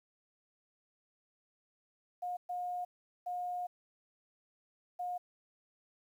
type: tone bursts at uneven times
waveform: sine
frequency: 716 Hz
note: F5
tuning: 43 cents sharp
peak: -35 dBFS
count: 4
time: 2.22-2.37 / 2.49-2.85 / 3.26-3.67 / 4.99-5.18 s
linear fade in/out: 10 ms
effects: 11-bit